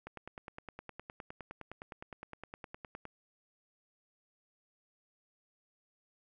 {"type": "click train", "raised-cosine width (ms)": 0.5, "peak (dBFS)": -29, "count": 30, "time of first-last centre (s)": [0.07, 3.054], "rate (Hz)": 9.72, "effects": []}